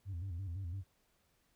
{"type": "tone with vibrato", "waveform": "sine", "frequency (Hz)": 90.9, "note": "F#2", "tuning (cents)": -30, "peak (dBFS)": -36, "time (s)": [0.05, 0.84], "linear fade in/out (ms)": 50, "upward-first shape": "square", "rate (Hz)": 5.9, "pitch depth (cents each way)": 120, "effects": ["tanh soft clip ceiling -37 dBFS", "pink hiss -75 dBFS RMS until 1.55 s"]}